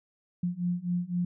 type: beating tone pair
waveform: sine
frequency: 174.61 / 178.51 Hz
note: F3 / F3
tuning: 0 / +38 cents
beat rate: 3.9 Hz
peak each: -31 / -30 dBFS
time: 0.43-1.25 s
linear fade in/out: 5 ms
effects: none